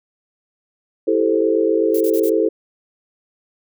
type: chord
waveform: sine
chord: A minor seventh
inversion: second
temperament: equal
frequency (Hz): 329.6 / 392 / 440 / 523.3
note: E4 / G4 / A4 / C5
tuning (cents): 0 / 0 / 0 / 0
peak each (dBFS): -19 / -21 / -17 / -22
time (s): 1.07-2.49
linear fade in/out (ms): 10
type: noise bursts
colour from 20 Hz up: violet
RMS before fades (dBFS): -30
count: 4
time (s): 1.94-2.297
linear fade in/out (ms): 5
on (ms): 66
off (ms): 31
effects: none